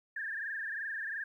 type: tone with frequency modulation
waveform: sine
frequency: 1707 Hz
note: G#6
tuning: 47 cents sharp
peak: -35 dBFS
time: 0.16-1.24 s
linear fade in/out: 5 ms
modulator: 22.8 Hz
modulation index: 4.7
effects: 12-bit